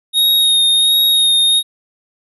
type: tone with vibrato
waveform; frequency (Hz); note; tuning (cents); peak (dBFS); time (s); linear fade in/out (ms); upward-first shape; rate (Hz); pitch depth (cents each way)
square; 3729; A#7; 0; -10; 0.13-1.63; 50; sine; 1.4; 20
effects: none